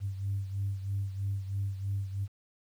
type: beating tone pair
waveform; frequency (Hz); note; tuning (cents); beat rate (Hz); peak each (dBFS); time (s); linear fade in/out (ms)
sine; 98 / 101.1; G2 / G#2; 0 / -46; 3.1; -31 / -37; 0-2.28; 50
effects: tanh soft clip ceiling -24 dBFS + 10-bit